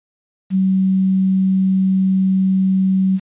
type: tone with quantisation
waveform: sine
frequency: 189.8 Hz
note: F#3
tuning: 44 cents sharp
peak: -12 dBFS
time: 0.5-3.2 s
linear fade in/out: 50 ms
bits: 7
effects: resampled to 8000 Hz